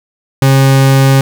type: tone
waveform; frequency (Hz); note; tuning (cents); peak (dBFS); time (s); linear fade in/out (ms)
40% pulse; 135.1; C#3; -44; -4; 0.42-1.21; 2
effects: 7-bit